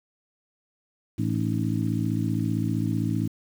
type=harmonic tone with a mistuned harmonic; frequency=55.4 Hz; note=A1; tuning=13 cents sharp; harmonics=2 / 3 / 4 / 5 / 6; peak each=-27 / -29 / -30 / -31 / -32 dBFS; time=1.18-3.28 s; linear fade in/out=10 ms; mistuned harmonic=6; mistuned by=-92 cents; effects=8-bit